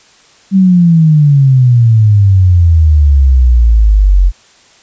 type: exponential sweep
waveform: sine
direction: down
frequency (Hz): 196 to 44.2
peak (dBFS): -3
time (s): 0.51-4.32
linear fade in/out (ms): 50
effects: white hiss -44 dBFS RMS until 4.82 s + resampled to 16000 Hz